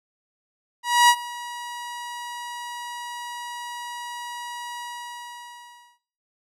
sawtooth tone with ADSR envelope, 962 Hz, B5, 46 cents flat, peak -7 dBFS, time 0.83-5.99 s, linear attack 260 ms, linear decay 62 ms, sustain -21 dB, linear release 1200 ms, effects noise-tail reverb RT60 0.6 s tail -18 dB re dry + low-pass 11000 Hz 12 dB/octave

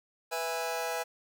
sawtooth chord, E major, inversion second, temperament just, 494.4 / 659.3 / 824.1 Hz, B4 / E5 / G#5, +2 / 0 / -14 cents, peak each -32 dBFS, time 0.31-1.04 s, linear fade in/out 20 ms, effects 10-bit

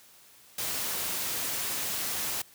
white noise, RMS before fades -32 dBFS, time 0.58-2.42 s, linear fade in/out 5 ms, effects white hiss -56 dBFS RMS until 2.54 s + high-pass 60 Hz 12 dB/octave

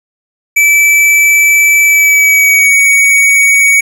square tone with pitch glide, 2312 to 2246 Hz, D7 to C#7, -28 to +22 cents, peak -5 dBFS, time 0.56-3.81 s, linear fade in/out 10 ms, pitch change -50 cents, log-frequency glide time 1.84-2.74 s, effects none

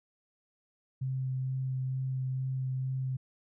sine tone with vibrato, 130.81 Hz, C3, in tune, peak -30 dBFS, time 1.01-3.17 s, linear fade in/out 10 ms, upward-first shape sine, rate 2.2 Hz, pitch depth 10 cents each way, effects none

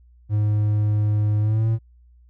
triangle tone with pitch glide, 105.3 to 112.21 Hz, G#2 to A2, +24 to +34 cents, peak -15 dBFS, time 0.29-1.79 s, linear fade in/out 50 ms, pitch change +110 cents, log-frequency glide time 1.4-1.67 s, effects added 60 Hz sine -49 dBFS peak until 2.29 s

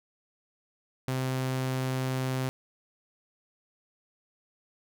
sawtooth tone, 130.2 Hz, C3, 8 cents flat, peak -24 dBFS, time 1.08-2.49 s, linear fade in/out 0 ms, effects none

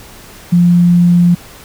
sine tone, 174.61 Hz, F3, in tune, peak -5 dBFS, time 0.52-1.35 s, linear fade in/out 10 ms, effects pink hiss -36 dBFS RMS until 1.64 s

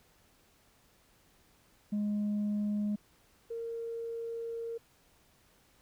sine tone pair in turn, 207.7 / 461.3 Hz, G#3 / A#4, 0 / -18 cents, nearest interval octave + major second, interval 1382 cents, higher second, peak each -27 / -35 dBFS, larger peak first, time 1.92-2.96 / 3.5-4.78 s, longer second, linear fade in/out 10 ms, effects tanh soft clip ceiling -28 dBFS + pink hiss -66 dBFS RMS until 5.81 s

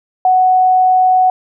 sine tone, 742 Hz, F#5, 5 cents sharp, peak -7 dBFS, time 0.25-1.3 s, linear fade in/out 2 ms, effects none

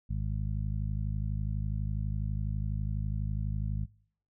harmonic tone, 52.1 Hz, G#1, 6 cents sharp, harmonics 1 / 2 / 3 / 4, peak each -32 / -34 / -38 / -43 dBFS, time 0.09-3.86 s, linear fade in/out 20 ms, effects noise-tail reverb RT60 0.6 s tail -24 dB re dry

